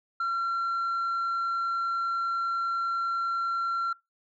sine tone, 1365 Hz, F6, 40 cents flat, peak -23 dBFS, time 0.2-3.93 s, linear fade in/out 5 ms, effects noise-tail reverb RT60 0.2 s tail -24 dB re dry + tanh soft clip ceiling -25 dBFS

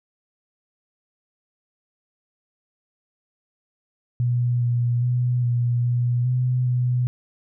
sine tone with pitch steps, 121.8 / 120.4 / 123.4 / 120.6 / 121.6 / 125.9 / 124.1 Hz, B2 / B2 / B2 / B2 / B2 / B2 / B2, -24 / -44 / -1 / -41 / -26 / +34 / +9 cents, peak -18 dBFS, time 4.2-7.07 s, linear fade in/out 0 ms, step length 410 ms, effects none

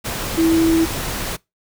sine tone in noise, 327.1 Hz, E4, 13 cents flat, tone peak -12 dBFS, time 0.37-0.86 s, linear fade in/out 20 ms, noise pink, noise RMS -25 dBFS, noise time 0.04-1.37 s, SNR +10 dB, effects noise-tail reverb RT60 0.2 s tail -23 dB re dry

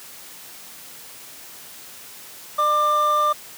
triangle tone pair together, 601.9 / 1190 Hz, D5 / D6, +42 / +22 cents, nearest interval octave, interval 1180 cents, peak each -23 / -15 dBFS, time 2.58-3.33 s, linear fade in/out 10 ms, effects white hiss -41 dBFS RMS until 3.57 s + high-pass 100 Hz 12 dB/octave

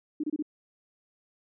sine tone bursts, 302.4 Hz, D#4, 49 cents flat, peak -27 dBFS, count 4, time 0.2-0.425 s, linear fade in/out 5 ms, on 36 ms, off 27 ms, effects none

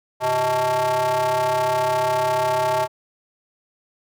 square ring-modulated tone, 123.47 Hz, B2, in tune, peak -16 dBFS, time 0.2-2.88 s, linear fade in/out 50 ms, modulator 758 Hz, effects none

